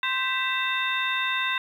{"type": "tone cluster", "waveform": "sine", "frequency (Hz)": [1041, 1561, 1981, 2664, 3644], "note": ["C6", "G6", "B6", "E7", "A#7"], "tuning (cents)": [-9, -8, 5, 18, -40], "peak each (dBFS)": -30, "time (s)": [0.03, 1.58], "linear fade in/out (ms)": 2, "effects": ["9-bit"]}